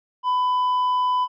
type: tone with tanh clipping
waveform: sine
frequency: 1000 Hz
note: B5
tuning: 21 cents sharp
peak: -19 dBFS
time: 0.23-1.28 s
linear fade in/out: 50 ms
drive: 4 dB
effects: none